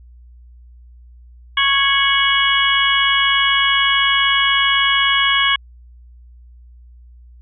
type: harmonic tone with a mistuned harmonic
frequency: 553 Hz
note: C#5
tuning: 4 cents flat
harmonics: 2 / 3 / 4 / 5 / 6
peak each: -19 / -19 / -19 / -19 / -19 dBFS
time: 1.57-5.56 s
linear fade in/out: 5 ms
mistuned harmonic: 5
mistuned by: +100 cents
effects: added 60 Hz sine -40 dBFS peak until 7.41 s